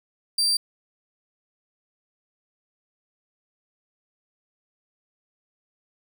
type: tone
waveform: 35% pulse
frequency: 4699 Hz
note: D8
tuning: in tune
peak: -18 dBFS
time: 0.38-0.57 s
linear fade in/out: 5 ms
effects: none